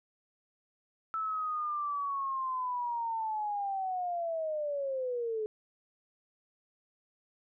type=linear sweep; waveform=sine; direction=down; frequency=1318.5 to 423.4 Hz; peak=-31 dBFS; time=1.14-5.46 s; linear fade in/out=0 ms; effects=none